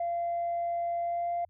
sine tone with pitch glide, 688 to 693.2 Hz, F5 to F5, -26 to -13 cents, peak -27 dBFS, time 0-1.45 s, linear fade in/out 5 ms, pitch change +13 cents, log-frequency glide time 1-1.32 s, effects tanh soft clip ceiling -25 dBFS + added 86 Hz sine -62 dBFS peak until 1.49 s

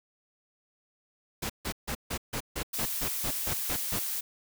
pink noise bursts, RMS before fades -33 dBFS, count 12, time 1.42-3.994 s, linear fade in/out 10 ms, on 77 ms, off 150 ms
blue noise, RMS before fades -33 dBFS, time 2.73-4.21 s, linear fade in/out 10 ms
effects none

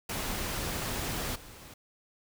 pink noise with level steps, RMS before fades -34 / -49 dBFS, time 0.09-1.74 s, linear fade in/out 5 ms, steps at 1.35 s, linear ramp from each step 10 ms, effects none

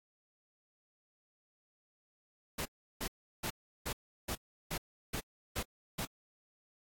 pink noise bursts, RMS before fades -37 dBFS, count 9, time 2.58-6.055 s, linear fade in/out 10 ms, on 75 ms, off 350 ms, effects AAC 64 kbps

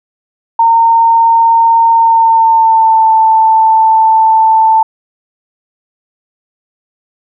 sine tone with pitch glide, 916 to 885.8 Hz, A#5 to A5, -31 to +11 cents, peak -4 dBFS, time 0.59-4.83 s, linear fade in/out 5 ms, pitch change -58 cents, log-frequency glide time 1.92-3.12 s, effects none

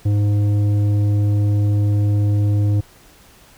sine tone with tanh clipping, 103 Hz, G#2, 14 cents flat, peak -15 dBFS, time 0.05-2.81 s, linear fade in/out 10 ms, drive 9 dB, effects pink hiss -48 dBFS RMS until 3.57 s

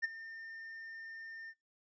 triangle tone with ADSR envelope, 1809 Hz, A6, 48 cents sharp, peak -27 dBFS, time 0.02-1.54 s, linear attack 24 ms, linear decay 18 ms, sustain -17 dB, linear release 51 ms, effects noise-tail reverb RT60 0.2 s tail -23 dB re dry + resampled to 16000 Hz

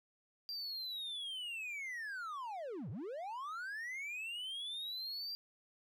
triangle linear two-way sweep, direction down then up, 4757 to 92.5 to 4757 Hz, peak -39 dBFS, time 0.49-5.35 s, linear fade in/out 0 ms, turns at 2.9 s, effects none

